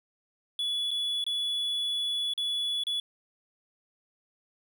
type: tone with dropouts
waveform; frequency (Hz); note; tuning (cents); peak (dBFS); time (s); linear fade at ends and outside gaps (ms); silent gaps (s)
triangle; 3414; G#7; +47; -26; 0.59-3; 2; 0.908-0.913 / 1.241-1.265 / 2.337-2.377 / 2.837-2.868
effects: none